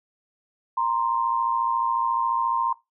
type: tone pair together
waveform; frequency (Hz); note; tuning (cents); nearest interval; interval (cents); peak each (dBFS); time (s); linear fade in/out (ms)
sine; 932.3 / 1046.5; A#5 / C6; 0 / 0; major second; 200; -24; 0.77-2.73; 5
effects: noise-tail reverb RT60 0.2 s tail -19 dB re dry